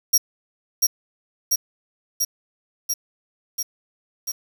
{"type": "tone with echo", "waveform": "sawtooth", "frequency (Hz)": 5650, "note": "F8", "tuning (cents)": 19, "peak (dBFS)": -10, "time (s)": [0.13, 0.18], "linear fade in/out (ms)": 10, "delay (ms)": 690, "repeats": 6, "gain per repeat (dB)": -2, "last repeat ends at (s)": 4.32, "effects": ["7-bit"]}